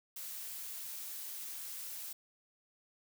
blue noise, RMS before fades -44 dBFS, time 0.16-2.13 s, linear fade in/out 5 ms, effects none

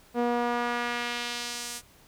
sawtooth tone with band-pass filter sweep, 240 Hz, B3, 49 cents flat, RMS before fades -30 dBFS, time 0.14-1.82 s, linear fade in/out 50 ms, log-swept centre 510 to 9100 Hz, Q 0.98, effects pink hiss -57 dBFS RMS until 2.07 s

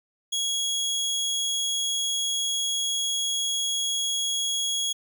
25% pulse tone, 3322 Hz, G#7, in tune, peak -21 dBFS, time 0.32-4.93 s, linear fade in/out 10 ms, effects none

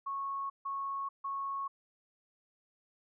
sine tone bursts, 1101 Hz, C#6, 12 cents flat, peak -34 dBFS, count 3, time 0.06-1.68 s, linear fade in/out 10 ms, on 440 ms, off 150 ms, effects none

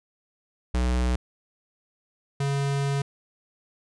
square tone pair in turn, 61.74 / 139.69 Hz, B1 / C#3, 0 / +14 cents, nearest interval octave + major second, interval 1414 cents, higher second, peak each -22 / -24 dBFS, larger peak first, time 0.74-1.16 / 2.4-3.02 s, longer second, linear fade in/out 5 ms, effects resampled to 22050 Hz

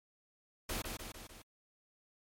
pink noise with echo, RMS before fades -38 dBFS, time 0.69-0.82 s, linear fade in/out 5 ms, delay 150 ms, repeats 4, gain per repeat -4 dB, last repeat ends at 1.42 s, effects MP3 64 kbps

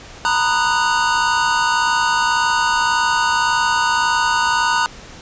square chord, B major seventh, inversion third, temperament just, 926 / 987.8 / 1234.7 / 1481.6 Hz, A#5 / B5 / D#6 / F#6, -12 / 0 / -14 / +2 cents, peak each -20 / -22 / -23 / -20 dBFS, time 0.25-4.86 s, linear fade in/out 0 ms, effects pink hiss -38 dBFS RMS until 5.21 s + resampled to 16000 Hz

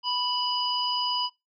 harmonic tone, 987.8 Hz, B5, in tune, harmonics 1 / 3 / 5, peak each -29 / -29 / -29 dBFS, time 0.03-1.3 s, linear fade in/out 50 ms, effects noise-tail reverb RT60 0.2 s tail -21 dB re dry

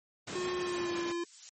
pink noise with tremolo, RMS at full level -39 dBFS, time 0.27-1.12 s, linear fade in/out 5 ms, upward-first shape sine, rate 6.1 Hz, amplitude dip 25%
square tone with pitch glide, 361.2 to 343.7 Hz, F#4 to F4, -42 to -28 cents, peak -33 dBFS, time 0.35-1.24 s, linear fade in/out 5 ms, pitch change -86 cents, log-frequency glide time 0.55-0.99 s
violet noise with exponential growth, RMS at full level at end -37 dBFS, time 0.75-1.49 s, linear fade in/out 0 ms, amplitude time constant 160 ms
effects high-pass 150 Hz 12 dB/octave + MP3 32 kbps

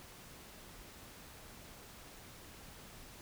silence, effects pink hiss -54 dBFS RMS until 3.21 s

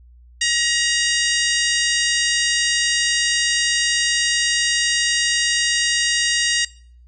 harmonic tone with a mistuned harmonic, 948 Hz, A#5, 29 cents sharp, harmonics 2 / 3 / 4 / 5 / 6 / 7 / 8 / 9, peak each -22 / -24 / -25 / -26 / -27 / -27 / -28 / -29 dBFS, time 0.41-6.65 s, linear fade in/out 5 ms, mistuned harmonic 4, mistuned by -20 cents, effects noise-tail reverb RT60 0.5 s tail -20 dB re dry + added 60 Hz sine -44 dBFS peak until 7.07 s

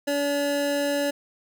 square tone pair together, 285.9 / 570.8 Hz, D4 / D5, -46 / -49 cents, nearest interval octave, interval 1197 cents, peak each -28 / -25 dBFS, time 0.07-1.11 s, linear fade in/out 10 ms, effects none

